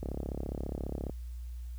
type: click train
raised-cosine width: 2 ms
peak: -23 dBFS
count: 38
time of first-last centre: 0.03-1.096 s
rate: 34.7 Hz
effects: added 60 Hz sine -38 dBFS peak until 1.78 s + white hiss -65 dBFS RMS until 1.78 s